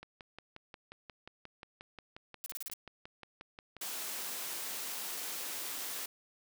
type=click train; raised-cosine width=0.3 ms; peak=-31 dBFS; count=22; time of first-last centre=0.03-3.767 s; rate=5.62 Hz
type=noise bursts; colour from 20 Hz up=blue; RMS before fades=-41 dBFS; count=6; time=2.44-2.736 s; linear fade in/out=0 ms; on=21 ms; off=34 ms
type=high-pass noise; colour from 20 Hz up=white; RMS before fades=-40 dBFS; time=3.81-6.06 s; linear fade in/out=5 ms; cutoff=250 Hz; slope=12 dB/octave
effects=none